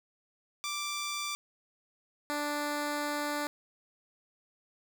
10% pulse tone pair in turn, 1174.7 / 293.7 Hz, D6 / D4, 0 / 0 cents, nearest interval 2 octaves, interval 2400 cents, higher first, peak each -25 / -23 dBFS, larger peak second, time 0.64-1.35 / 2.3-3.47 s, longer second, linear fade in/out 0 ms, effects none

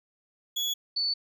35% pulse / sine tone pair in turn, 3378 / 4477 Hz, G#7 / C#8, +29 / +16 cents, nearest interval perfect fourth, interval 487 cents, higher second, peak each -25 dBFS, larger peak neither, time 0.56-0.74 / 0.96-1.14 s, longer neither, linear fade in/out 10 ms, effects none

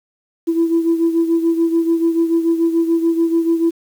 sine beating tone pair, 331.1 / 338 Hz, E4 / E4, +8 / +43 cents, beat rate 6.9 Hz, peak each -13 / -19 dBFS, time 0.47-3.71 s, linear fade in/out 20 ms, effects tanh soft clip ceiling -7 dBFS + 7-bit

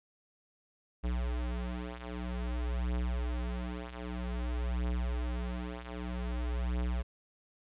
square beating tone pair, 60.4 / 60.92 Hz, B1 / B1, -38 / -23 cents, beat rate 0.52 Hz, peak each -38 / -35 dBFS, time 1.03-7.03 s, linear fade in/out 20 ms, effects resampled to 8000 Hz + 12-bit

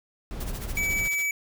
brown noise, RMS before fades -33 dBFS, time 0.31-1.08 s, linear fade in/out 0 ms
white noise with tremolo, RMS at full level -39 dBFS, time 0.4-1.26 s, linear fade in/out 5 ms, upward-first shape sine, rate 14 Hz, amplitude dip 85%
square tone, 2290 Hz, D7, 44 cents flat, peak -25 dBFS, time 0.77-1.31 s, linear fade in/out 2 ms
effects none

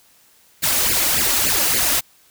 white noise with flanger, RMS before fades -18 dBFS, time 0.62-2.01 s, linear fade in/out 20 ms, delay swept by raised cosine 0.41 to 3.51 ms, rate 3.5 Hz, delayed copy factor +0.9, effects white hiss -54 dBFS RMS until 2.3 s

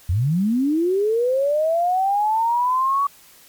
sine linear sweep, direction up, 78.4 to 1138 Hz, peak -16 dBFS, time 0.09-3.07 s, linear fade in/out 5 ms, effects white hiss -49 dBFS RMS until 3.48 s + MP3 96 kbps

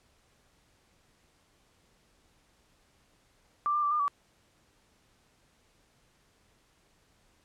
sine tone with pitch steps, 1177 / 1193 / 1167 / 1206 / 1146 Hz, D6 / D6 / D6 / D6 / D6, +3 / +27 / -11 / +46 / -43 cents, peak -25 dBFS, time 3.66-4.08 s, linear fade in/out 0 ms, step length 84 ms, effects pink hiss -67 dBFS RMS until 7.44 s + low-pass 10000 Hz 12 dB/octave

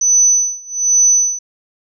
sine tone with tremolo, 6000 Hz, F#8, 23 cents sharp, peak -7 dBFS, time 0.01-1.39 s, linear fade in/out 5 ms, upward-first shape sine, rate 1.2 Hz, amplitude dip 95%, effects none

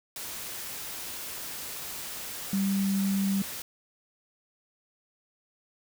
sine tone in noise, 196 Hz, G3, in tune, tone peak -24 dBFS, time 2.53-3.42 s, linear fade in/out 2 ms, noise white, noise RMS -38 dBFS, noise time 0.16-3.62 s, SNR +11 dB, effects none

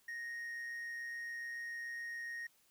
triangle tone with amplitude modulation, 1864.7 Hz, A#6, in tune, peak -38 dBFS, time 0.08-2.47 s, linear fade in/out 5 ms, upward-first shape sine, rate 127 Hz, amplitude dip 30%, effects white hiss -71 dBFS RMS until 2.7 s

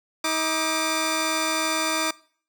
10% pulse tone pair together, 317.7 / 1188 Hz, D#4 / D6, +36 / +20 cents, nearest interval octave + major seventh, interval 2284 cents, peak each -17 dBFS, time 0.24-2.11 s, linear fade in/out 5 ms, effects noise-tail reverb RT60 0.5 s tail -22 dB re dry

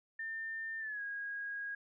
sine tone with pitch glide, 1800 to 1641.1 Hz, A6 to G#6, +39 to -21 cents, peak -38 dBFS, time 0.19-1.75 s, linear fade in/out 5 ms, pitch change -160 cents, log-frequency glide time 0.79-1.02 s, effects none

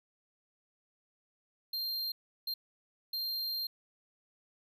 square tone bursts at uneven times, 4186 Hz, C8, in tune, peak -34 dBFS, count 3, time 1.73-2.12 / 2.47-2.54 / 3.13-3.67 s, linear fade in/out 5 ms, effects none

